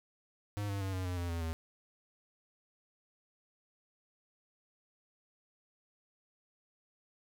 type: tone with pitch steps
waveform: square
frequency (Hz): 102.8 / 99.41 / 96.14 / 92.97 / 89.91 / 86.94 / 84.08 / 81.31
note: G#2 / G2 / G2 / F#2 / F#2 / F2 / E2 / E2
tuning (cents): -17 / +25 / -33 / +9 / -49 / -7 / +35 / -23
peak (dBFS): -35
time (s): 0.57-1.53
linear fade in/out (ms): 0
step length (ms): 120
effects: none